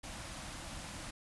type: band-stop noise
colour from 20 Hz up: pink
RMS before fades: -45 dBFS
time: 0.03-1.11 s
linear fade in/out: 10 ms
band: 350 to 500 Hz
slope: 96 dB/octave
effects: resampled to 24000 Hz